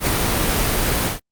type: noise with ADSR envelope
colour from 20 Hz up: pink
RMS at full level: -17 dBFS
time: 0-1.2 s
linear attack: 67 ms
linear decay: 8 ms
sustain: -2 dB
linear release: 140 ms
effects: Opus 32 kbps